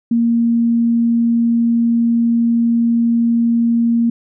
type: tone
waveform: sine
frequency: 233.1 Hz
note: A#3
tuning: in tune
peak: -11 dBFS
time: 0.11-4.1 s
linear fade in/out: 5 ms
effects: none